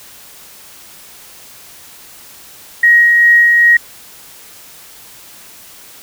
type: tone with tremolo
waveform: sine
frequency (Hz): 1889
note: A#6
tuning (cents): +22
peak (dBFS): -4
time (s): 2.83-3.77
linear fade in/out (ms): 5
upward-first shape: sine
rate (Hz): 2.5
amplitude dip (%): 25
effects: white hiss -38 dBFS RMS until 6.02 s